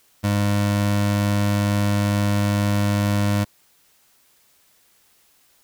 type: tone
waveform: 25% pulse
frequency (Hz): 102.2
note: G#2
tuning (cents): -27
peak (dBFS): -14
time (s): 0.23-3.45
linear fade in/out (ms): 20
effects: white hiss -59 dBFS RMS until 5.63 s